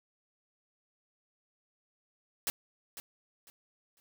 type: noise with echo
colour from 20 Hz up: white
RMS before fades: -32 dBFS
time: 2.47-2.5 s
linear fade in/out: 0 ms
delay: 500 ms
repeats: 3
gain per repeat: -12 dB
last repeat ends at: 4 s
effects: none